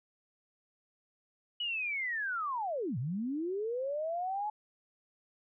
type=linear two-way sweep; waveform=sine; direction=down then up; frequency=2959 to 110 to 857 Hz; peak=-32 dBFS; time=1.6-4.5 s; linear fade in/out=5 ms; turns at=2.98 s; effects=none